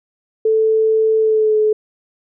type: tone with pitch glide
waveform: sine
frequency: 440 to 429 Hz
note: A4 to A4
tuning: 0 to -44 cents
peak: -11 dBFS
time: 0.45-1.73 s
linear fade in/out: 5 ms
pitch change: -44 cents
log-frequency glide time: 1.19-1.57 s
effects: none